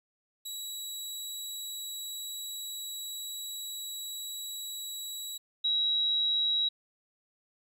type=tone pair in turn; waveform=20% pulse / sine; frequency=3893 / 3864 Hz; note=B7 / B7; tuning=-26 / -39 cents; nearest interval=unison; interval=13 cents; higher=first; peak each=-31 / -25 dBFS; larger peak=second; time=0.45-5.38 / 5.64-6.69 s; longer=first; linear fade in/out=10 ms; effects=11-bit